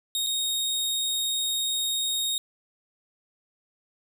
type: tone with dropouts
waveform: sawtooth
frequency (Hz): 3729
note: A#7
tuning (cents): 0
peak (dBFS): -22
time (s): 0.15-2.38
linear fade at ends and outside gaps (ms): 1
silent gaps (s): 0.265-0.269
effects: none